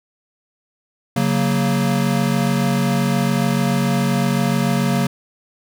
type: chord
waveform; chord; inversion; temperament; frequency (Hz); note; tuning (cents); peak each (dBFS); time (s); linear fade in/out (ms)
square; F# major; second; equal with one note detuned; 138.59 / 185 / 232.3; C#3 / F#3 / A#3; 0 / 0 / -6; -21; 1.16-5.07; 5
effects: none